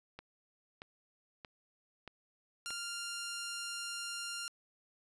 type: click train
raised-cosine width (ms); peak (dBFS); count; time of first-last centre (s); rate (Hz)
0.3; -30; 5; 0.19-2.706; 1.59
type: tone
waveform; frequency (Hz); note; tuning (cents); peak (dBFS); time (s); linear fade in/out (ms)
10% pulse; 1395; F6; -2; -31; 2.66-4.48; 0
effects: resampled to 32000 Hz